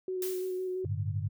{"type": "tone with vibrato", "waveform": "sine", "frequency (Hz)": 370, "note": "F#4", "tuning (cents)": 0, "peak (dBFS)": -31, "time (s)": [0.08, 0.85], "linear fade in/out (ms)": 2, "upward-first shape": "square", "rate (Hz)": 5.9, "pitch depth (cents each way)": 14}
{"type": "noise with exponential decay", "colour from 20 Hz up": "blue", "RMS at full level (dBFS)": -36, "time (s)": [0.22, 0.82], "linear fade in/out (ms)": 2, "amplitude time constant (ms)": 130}
{"type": "chord", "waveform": "sine", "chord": "G suspended second", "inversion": "none", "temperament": "equal", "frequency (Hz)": [98, 110, 146.83], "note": ["G2", "A2", "D3"], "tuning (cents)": [0, 0, 0], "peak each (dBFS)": [-32, -35, -37], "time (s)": [0.84, 1.29], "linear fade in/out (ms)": 20}
{"effects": []}